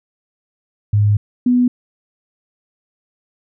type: tone pair in turn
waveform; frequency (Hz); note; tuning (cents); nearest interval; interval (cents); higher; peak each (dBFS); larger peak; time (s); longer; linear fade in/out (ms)
sine; 103.83 / 247; G#2 / B3; 0 / 0; octave + minor third; 1500; second; -10; neither; 0.93-1.17 / 1.46-1.68; first; 5
effects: none